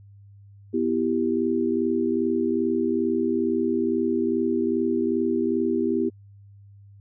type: chord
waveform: sine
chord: E minor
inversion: second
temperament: equal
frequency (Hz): 246.9 / 329.6 / 392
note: B3 / E4 / G4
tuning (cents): 0 / 0 / 0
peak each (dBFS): -25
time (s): 0.73-6.1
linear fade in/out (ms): 20
effects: added 100 Hz sine -46 dBFS peak until 7 s